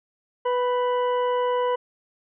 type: harmonic tone with a mistuned harmonic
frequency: 494.2 Hz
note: B4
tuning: 1 cent sharp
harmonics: 1 / 2 / 3 / 4 / 6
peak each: -22 / -25 / -40 / -41 / -41 dBFS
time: 0.45-1.76 s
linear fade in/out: 10 ms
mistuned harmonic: 3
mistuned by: +22 cents
effects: none

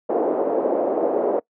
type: band-pass noise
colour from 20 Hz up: white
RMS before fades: -21 dBFS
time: 0.09-1.4 s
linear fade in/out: 10 ms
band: 340 to 590 Hz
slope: 24 dB/octave
effects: noise-tail reverb RT60 0.1 s tail -23 dB re dry

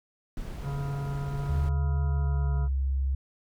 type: noise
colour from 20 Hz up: brown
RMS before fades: -37 dBFS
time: 0.37-1.69 s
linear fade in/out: 2 ms
type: harmonic tone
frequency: 140 Hz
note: C#3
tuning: 18 cents sharp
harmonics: 1 / 3 / 5 / 7 / 9 / 10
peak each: -30 / -46 / -46 / -47 / -51 / -51 dBFS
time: 0.62-2.69 s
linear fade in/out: 50 ms
type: tone with pitch glide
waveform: sine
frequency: 75 to 67.2 Hz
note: D2 to C2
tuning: +37 to +47 cents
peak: -24 dBFS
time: 1.49-3.15 s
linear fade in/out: 5 ms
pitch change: -190 cents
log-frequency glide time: 2.04-2.61 s
effects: none

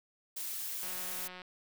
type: noise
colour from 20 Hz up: blue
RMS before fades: -39 dBFS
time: 0.36-1.28 s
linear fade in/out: 10 ms
type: click train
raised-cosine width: 0.3 ms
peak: -31 dBFS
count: 108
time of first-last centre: 0.83-1.418 s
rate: 182 Hz
effects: none

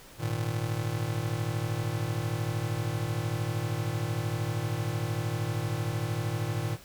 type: chord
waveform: square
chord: Ab suspended second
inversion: none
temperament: just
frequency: 103.83 / 116.8 / 155.74 Hz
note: Ab2 / Bb2 / Eb3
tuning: 0 / +4 / +2 cents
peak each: -35 / -32 / -36 dBFS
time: 0.18-6.78 s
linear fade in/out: 50 ms
effects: pink hiss -51 dBFS RMS until 6.84 s

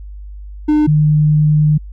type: tone pair in turn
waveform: triangle / sine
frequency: 302 / 151.66 Hz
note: D4 / D#3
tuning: +48 / -44 cents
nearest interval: octave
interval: 1192 cents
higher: first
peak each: -7 / -8 dBFS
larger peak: first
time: 0.68-0.87 / 0.87-1.78 s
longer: second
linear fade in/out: 10 ms
effects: added 50 Hz sine -28 dBFS peak until 1.92 s

